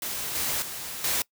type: noise with level steps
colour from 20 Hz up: white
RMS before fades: -32 / -28 / -36 / -26 dBFS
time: 0.02-1.22 s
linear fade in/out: 2 ms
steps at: 0.35 / 0.62 / 1.04 s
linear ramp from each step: 2 ms
effects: noise-tail reverb RT60 0.1 s tail -23 dB re dry